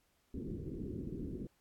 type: low-pass noise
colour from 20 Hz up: white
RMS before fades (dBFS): -42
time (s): 0.34-1.47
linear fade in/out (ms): 2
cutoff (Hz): 390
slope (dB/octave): 48
effects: pink hiss -75 dBFS RMS until 1.6 s + AAC 64 kbps